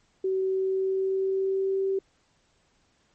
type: tone with pitch glide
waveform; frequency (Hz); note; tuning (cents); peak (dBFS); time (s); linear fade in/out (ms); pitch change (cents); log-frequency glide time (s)
sine; 379.6 to 386.7; F#4 to G4; +44 to -24; -23; 0.24-1.99; 5; +32; 0.41-1.82
effects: pink hiss -67 dBFS RMS until 3.14 s + MP3 32 kbps